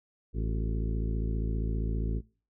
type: harmonic tone with a mistuned harmonic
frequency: 55 Hz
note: A1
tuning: in tune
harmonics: 1 / 2 / 3 / 4 / 5 / 6 / 7 / 8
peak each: -29 / -35 / -39 / -41 / -43 / -45 / -46 / -47 dBFS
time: 0.33-2.22 s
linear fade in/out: 50 ms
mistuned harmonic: 6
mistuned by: +98 cents
effects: noise-tail reverb RT60 0.4 s tail -23 dB re dry